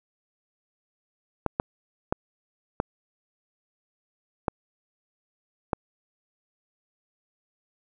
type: clicks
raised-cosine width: 1 ms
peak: -9 dBFS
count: 6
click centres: 1.463 / 1.599 / 2.125 / 2.801 / 4.482 / 5.732 s
effects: none